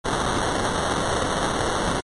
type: noise with sample-and-hold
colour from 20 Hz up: blue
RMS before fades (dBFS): -23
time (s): 0.04-2.01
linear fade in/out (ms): 20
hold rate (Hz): 2450
effects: MP3 48 kbps